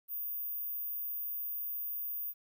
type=tone; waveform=sine; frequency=14917 Hz; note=A#9; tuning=in tune; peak=-34 dBFS; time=0.08-2.34 s; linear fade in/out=50 ms; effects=tanh soft clip ceiling -31 dBFS + 12-bit